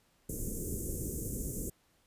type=band-stop noise; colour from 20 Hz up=pink; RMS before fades=-37 dBFS; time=0.29-1.7 s; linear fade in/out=5 ms; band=480 to 6700 Hz; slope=48 dB/octave; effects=pink hiss -70 dBFS RMS until 2.06 s + resampled to 32000 Hz